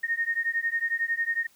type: beating tone pair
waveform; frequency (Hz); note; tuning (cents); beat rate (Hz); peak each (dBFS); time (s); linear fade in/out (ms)
sine; 1843 / 1854; A#6 / A#6; -20 / -10; 11; -28; 0.03-1.47; 10
effects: white hiss -61 dBFS RMS until 1.55 s